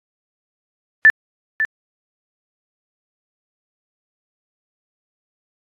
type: tone with echo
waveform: sine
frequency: 1761 Hz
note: A6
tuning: 1 cent sharp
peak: -5 dBFS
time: 1.05-1.1 s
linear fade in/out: 0 ms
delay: 550 ms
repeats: 1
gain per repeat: -10 dB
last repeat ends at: 1.65 s
effects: AAC 32 kbps